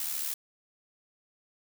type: noise with amplitude modulation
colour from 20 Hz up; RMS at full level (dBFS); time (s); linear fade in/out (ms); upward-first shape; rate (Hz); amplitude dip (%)
blue; -31; 0-0.34; 2; sine; 73.5; 55
effects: none